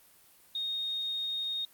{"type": "tone", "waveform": "sine", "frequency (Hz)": 3711, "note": "A#7", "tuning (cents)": -9, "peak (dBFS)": -31, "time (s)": [0.55, 1.65], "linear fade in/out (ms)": 2, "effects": ["white hiss -60 dBFS RMS until 1.73 s", "Opus 32 kbps"]}